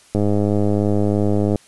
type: click train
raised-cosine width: 2 ms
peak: -6 dBFS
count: 146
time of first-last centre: 0.15-1.558 s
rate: 103 Hz
effects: white hiss -50 dBFS RMS until 1.67 s + resampled to 24000 Hz